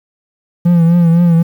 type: tone with vibrato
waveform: triangle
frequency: 170 Hz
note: F3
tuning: 46 cents flat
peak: -4 dBFS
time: 0.65-1.43 s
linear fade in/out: 10 ms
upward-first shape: triangle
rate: 3.9 Hz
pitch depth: 64 cents each way
effects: 7-bit